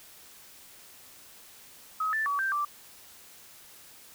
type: tone with pitch steps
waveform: sine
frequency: 1272 / 1763 / 1138 / 1569 / 1172 Hz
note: D#6 / A6 / C#6 / G6 / D6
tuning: +38 / +3 / +45 / +1 / -4 cents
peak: -26 dBFS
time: 2-2.65 s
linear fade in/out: 5 ms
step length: 130 ms
effects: white hiss -52 dBFS RMS until 4.14 s